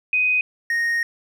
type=tone pair in turn; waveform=sine / triangle; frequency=2501 / 1860.7 Hz; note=D#7 / A#6; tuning=+8 / -4 cents; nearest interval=perfect fourth; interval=512 cents; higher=first; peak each=-16 / -17 dBFS; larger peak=first; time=0.13-0.41 / 0.7-1.03 s; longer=second; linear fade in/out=2 ms; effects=none